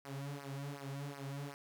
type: tone with flanger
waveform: sawtooth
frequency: 140 Hz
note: C#3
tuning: 18 cents sharp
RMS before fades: -44 dBFS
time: 0.05-1.54 s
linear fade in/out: 0 ms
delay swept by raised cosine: 0.27 to 4.77 ms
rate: 2.7 Hz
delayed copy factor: -0.95
effects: none